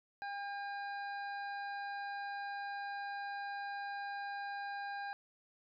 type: harmonic tone with a mistuned harmonic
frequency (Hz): 804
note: G5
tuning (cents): +44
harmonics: 1 / 2 / 3 / 5 / 6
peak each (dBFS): -41 / -44 / -56 / -57 / -62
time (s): 0.22-5.13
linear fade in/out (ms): 0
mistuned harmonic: 3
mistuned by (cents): +23
effects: none